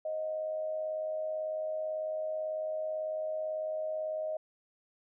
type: tone with amplitude modulation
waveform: sine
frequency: 625 Hz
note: D#5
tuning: 8 cents sharp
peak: -30 dBFS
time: 0.05-4.37 s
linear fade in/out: 5 ms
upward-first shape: sine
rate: 98.1 Hz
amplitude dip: 45%
effects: none